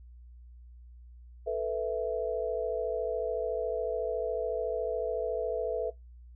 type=chord; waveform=sine; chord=A suspended second; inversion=none; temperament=equal; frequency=440 / 493.9 / 659.3 Hz; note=A4 / B4 / E5; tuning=0 / 0 / 0 cents; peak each=-33 dBFS; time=1.46-5.91 s; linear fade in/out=20 ms; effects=noise-tail reverb RT60 0.2 s tail -23 dB re dry + added 60 Hz sine -48 dBFS peak until 6.35 s